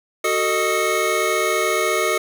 square tone cluster, 373.5 / 448 / 616 / 1253 / 2191 Hz, F#4 / A4 / D#5 / D#6 / C#7, +16 / +31 / -17 / +12 / -21 cents, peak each -25 dBFS, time 0.24-2.18 s, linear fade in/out 5 ms, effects none

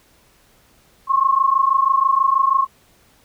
sine tone pair together, 1066 / 1092.2 Hz, C6 / C#6, +32 / -26 cents, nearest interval unison, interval 42 cents, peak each -16 dBFS, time 1.07-2.67 s, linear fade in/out 50 ms, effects pink hiss -55 dBFS RMS until 3.24 s

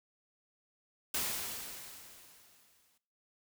white noise with exponential decay, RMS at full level -33 dBFS, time 1.14-2.98 s, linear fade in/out 5 ms, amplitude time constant 400 ms, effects noise-tail reverb RT60 0.5 s tail -18 dB re dry

